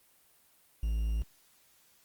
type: tone with quantisation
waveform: triangle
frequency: 55 Hz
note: A1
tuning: in tune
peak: -26 dBFS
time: 0.83-1.22 s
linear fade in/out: 0 ms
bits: 9
effects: white hiss -65 dBFS RMS until 2.04 s + Opus 32 kbps